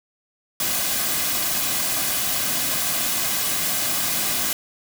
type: noise with comb filter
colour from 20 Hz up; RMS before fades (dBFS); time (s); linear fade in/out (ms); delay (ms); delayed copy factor
white; -23; 0.6-4.53; 2; 2.2; -0.5
effects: none